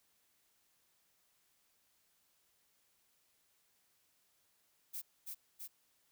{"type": "noise with echo", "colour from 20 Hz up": "violet", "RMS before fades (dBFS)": -43, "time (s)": [4.93, 5.02], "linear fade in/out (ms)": 20, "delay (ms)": 330, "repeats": 2, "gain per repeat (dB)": -2, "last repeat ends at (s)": 5.68, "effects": ["white hiss -75 dBFS RMS until 6.11 s"]}